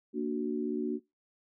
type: chord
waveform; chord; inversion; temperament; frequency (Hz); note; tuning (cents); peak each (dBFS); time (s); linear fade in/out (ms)
sine; Bb augmented; none; equal; 233.1 / 293.7 / 370; Bb3 / D4 / F#4; 0 / 0 / 0; -34; 0.13-1; 50
effects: noise-tail reverb RT60 0.2 s tail -22 dB re dry